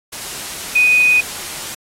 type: tone in noise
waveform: sine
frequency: 2489 Hz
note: D#7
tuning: in tune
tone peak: -9 dBFS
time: 0.75-1.21 s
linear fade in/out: 10 ms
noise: white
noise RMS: -27 dBFS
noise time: 0.12-1.75 s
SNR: +15 dB
effects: low-pass 11000 Hz 12 dB/octave + AAC 48 kbps